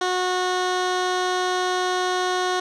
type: tone with low-pass filter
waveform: 15% pulse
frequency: 365.3 Hz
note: F#4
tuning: 22 cents flat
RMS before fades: -23 dBFS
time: 0.01-2.6 s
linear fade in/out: 5 ms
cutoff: 5500 Hz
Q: 1.2
effects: none